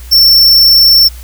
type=tone; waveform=square; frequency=5410 Hz; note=E8; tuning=44 cents sharp; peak=-3 dBFS; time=0.11-1.09 s; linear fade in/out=20 ms; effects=added 60 Hz sine -26 dBFS peak until 1.23 s + white hiss -37 dBFS RMS until 1.23 s